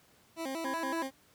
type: tone with vibrato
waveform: 20% pulse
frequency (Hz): 296.3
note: D4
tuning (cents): +15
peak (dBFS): -30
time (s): 0.36-1.11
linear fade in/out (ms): 50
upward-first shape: square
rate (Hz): 5.3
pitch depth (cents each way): 180
type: harmonic tone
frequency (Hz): 332.1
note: E4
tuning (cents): +13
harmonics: 1 / 3 / 5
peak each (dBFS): -42 / -36 / -41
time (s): 0.65-1.03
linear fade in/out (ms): 2
effects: pink hiss -64 dBFS RMS until 1.34 s + high-pass 80 Hz 12 dB/octave